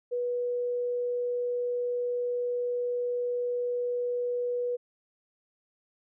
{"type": "tone", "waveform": "sine", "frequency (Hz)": 488, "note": "B4", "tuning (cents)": -21, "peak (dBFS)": -27, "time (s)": [0.11, 4.77], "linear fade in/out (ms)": 20, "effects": []}